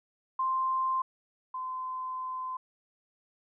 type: tone pair in turn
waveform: sine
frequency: 1046.5 / 1029.1 Hz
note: C6 / C6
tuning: 0 / -29 cents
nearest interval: unison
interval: 29 cents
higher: first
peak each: -26 / -33 dBFS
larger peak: first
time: 0.39-1.02 / 1.54-2.57 s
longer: second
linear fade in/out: 5 ms
effects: none